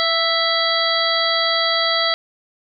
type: harmonic tone with a mistuned harmonic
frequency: 659.3 Hz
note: E5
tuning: in tune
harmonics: 1 / 2 / 3 / 5 / 6 / 7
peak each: -23 / -23 / -23 / -23 / -23 / -23 dBFS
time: 0-2.14 s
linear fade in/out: 0 ms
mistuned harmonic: 1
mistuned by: +17 cents
effects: none